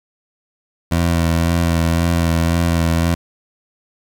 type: tone with vibrato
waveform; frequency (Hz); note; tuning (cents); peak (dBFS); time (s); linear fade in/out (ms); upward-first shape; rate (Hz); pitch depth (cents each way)
20% pulse; 83.9; E2; +31; -9; 0.91-3.15; 10; sine; 1.9; 25
effects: 8-bit